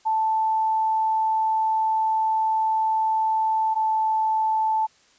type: tone pair in turn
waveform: sine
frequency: 880 / 876.6 Hz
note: A5 / A5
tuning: 0 / -7 cents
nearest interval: unison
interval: 7 cents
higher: first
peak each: -19 dBFS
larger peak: neither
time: 0.05-3.75 / 3.75-4.87 s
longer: first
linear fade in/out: 20 ms
effects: white hiss -58 dBFS RMS until 5.18 s + resampled to 16000 Hz